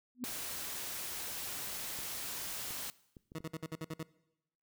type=tone with exponential growth; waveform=sine; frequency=247.4 Hz; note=B3; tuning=3 cents sharp; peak=-31 dBFS; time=0.15-0.24 s; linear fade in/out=0 ms; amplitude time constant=19 ms
type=noise; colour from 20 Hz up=white; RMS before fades=-41 dBFS; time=0.24-2.9 s; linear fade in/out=0 ms
type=clicks; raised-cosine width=3 ms; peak=-39 dBFS; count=5; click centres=1.989 / 2.707 / 3.168 / 3.319 / 3.405 s
type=tone bursts; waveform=20% pulse; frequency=159.5 Hz; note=D#3; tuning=43 cents sharp; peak=-33 dBFS; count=8; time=3.35-4.03 s; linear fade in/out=2 ms; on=36 ms; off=56 ms
effects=noise-tail reverb RT60 0.9 s tail -21 dB re dry